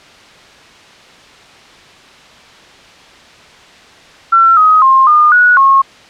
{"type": "tone with pitch steps", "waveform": "sine", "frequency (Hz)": [1351, 1259, 1062, 1215, 1463, 1086], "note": ["E6", "D#6", "C6", "D#6", "F#6", "C#6"], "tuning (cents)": [42, 20, 25, -42, -20, -36], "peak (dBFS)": -4, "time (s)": [4.32, 5.82], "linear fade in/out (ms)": 10, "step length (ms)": 250, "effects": ["white hiss -39 dBFS RMS until 6.09 s", "low-pass 4000 Hz 12 dB/octave"]}